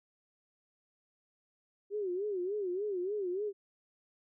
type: tone with vibrato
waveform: sine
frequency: 387.1 Hz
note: G4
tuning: 22 cents flat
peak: -32 dBFS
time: 1.9-3.53 s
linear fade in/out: 50 ms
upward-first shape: sine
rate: 3.4 Hz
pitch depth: 160 cents each way
effects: none